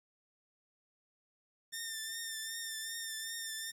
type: tone with vibrato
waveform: 10% pulse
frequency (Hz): 1800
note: A6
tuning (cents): +39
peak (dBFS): -30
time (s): 1.72-3.72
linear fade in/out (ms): 20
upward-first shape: triangle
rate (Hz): 2.6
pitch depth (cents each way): 42
effects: 11-bit